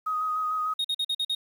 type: tone with vibrato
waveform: sine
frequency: 1254 Hz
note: D#6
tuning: 13 cents sharp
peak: -25 dBFS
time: 0.06-0.74 s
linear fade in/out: 10 ms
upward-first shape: square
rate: 6.7 Hz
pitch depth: 14 cents each way
type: tone bursts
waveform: triangle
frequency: 3729 Hz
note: A#7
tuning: in tune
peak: -23 dBFS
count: 6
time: 0.79-1.35 s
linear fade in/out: 5 ms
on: 55 ms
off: 46 ms
effects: 9-bit